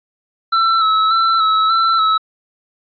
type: tone with vibrato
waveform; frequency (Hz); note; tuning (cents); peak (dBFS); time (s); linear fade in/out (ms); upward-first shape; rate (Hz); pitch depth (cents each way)
square; 1318.5; E6; 0; -12; 0.52-2.18; 10; square; 1.7; 27
effects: resampled to 11025 Hz